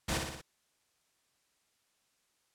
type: noise with echo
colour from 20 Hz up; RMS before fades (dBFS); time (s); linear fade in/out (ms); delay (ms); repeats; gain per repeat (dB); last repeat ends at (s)
pink; -32; 0.08-0.18; 10; 59; 4; -4; 0.416
effects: white hiss -75 dBFS RMS until 2.54 s + low-pass 10000 Hz 12 dB/octave